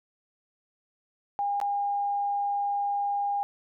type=tone with dropouts; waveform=sine; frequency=809 Hz; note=G#5; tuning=46 cents flat; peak=-25 dBFS; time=1.39-3.43 s; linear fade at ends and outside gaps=0 ms; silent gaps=1.601-1.614 s; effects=none